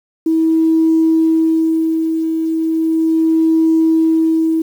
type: tone with tremolo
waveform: sine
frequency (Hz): 322.8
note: E4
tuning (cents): -36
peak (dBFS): -8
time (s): 0.26-4.62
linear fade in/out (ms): 5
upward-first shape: sine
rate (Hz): 0.36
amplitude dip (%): 50
effects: tanh soft clip ceiling -4 dBFS + 7-bit